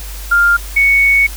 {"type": "tone pair in turn", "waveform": "sine", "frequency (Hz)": [1400, 2222], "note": ["F6", "C#7"], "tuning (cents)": [4, 4], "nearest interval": "minor sixth", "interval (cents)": 800, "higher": "second", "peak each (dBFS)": -7, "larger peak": "neither", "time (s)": [[0.31, 0.57], [0.76, 1.27]], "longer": "second", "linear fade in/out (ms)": 10, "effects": ["added 50 Hz sine -25 dBFS peak until 1.36 s", "white hiss -32 dBFS RMS until 1.36 s"]}